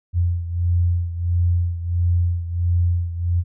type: beating tone pair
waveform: sine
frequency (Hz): 86.7 / 88.2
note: F2 / F2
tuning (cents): -12 / +18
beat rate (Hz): 1.5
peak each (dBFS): -18 / -23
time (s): 0.13-3.44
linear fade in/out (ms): 50
effects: none